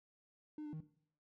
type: tone with pitch steps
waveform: triangle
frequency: 303 / 297.9 / 156.3 Hz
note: D#4 / D4 / D#3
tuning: -46 / +25 / +8 cents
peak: -40 dBFS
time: 0.58-0.805 s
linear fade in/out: 2 ms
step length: 75 ms
effects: noise-tail reverb RT60 0.6 s tail -17 dB re dry + tanh soft clip ceiling -37 dBFS